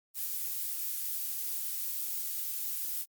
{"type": "noise", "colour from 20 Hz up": "violet", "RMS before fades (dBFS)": -35, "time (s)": [0.14, 3.06], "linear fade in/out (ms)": 50, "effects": ["Opus 48 kbps"]}